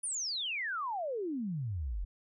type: exponential sweep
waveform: sine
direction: down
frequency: 9956 to 41.2 Hz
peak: -33 dBFS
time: 0.03-2.05 s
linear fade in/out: 10 ms
effects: none